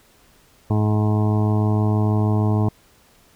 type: harmonic tone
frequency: 106.4 Hz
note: G#2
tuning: 42 cents sharp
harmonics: 1 / 2 / 3 / 4 / 6 / 7 / 8 / 9 / 10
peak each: -17 / -23 / -27 / -29 / -33 / -34 / -35 / -36 / -37 dBFS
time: 0.7-2.69 s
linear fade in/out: 5 ms
effects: pink hiss -55 dBFS RMS until 3.35 s